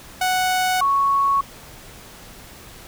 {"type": "tone pair in turn", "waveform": ["sawtooth", "sine"], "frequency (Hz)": [740, 1108.7], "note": ["F#5", "C#6"], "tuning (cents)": [0, 0], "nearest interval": "perfect fifth", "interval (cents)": 700, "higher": "second", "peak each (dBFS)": [-14, -15], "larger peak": "first", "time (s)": [[0.21, 0.81], [0.81, 1.41]], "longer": "neither", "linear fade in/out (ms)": 5, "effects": ["pink hiss -42 dBFS RMS until 2.87 s"]}